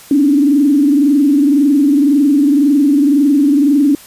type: tone with frequency modulation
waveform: sine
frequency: 285.3 Hz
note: C#4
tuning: 50 cents sharp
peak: -7 dBFS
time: 0.11-3.95 s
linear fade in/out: 2 ms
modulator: 21.9 Hz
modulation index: 0.9
effects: white hiss -38 dBFS RMS until 4.06 s + resampled to 32000 Hz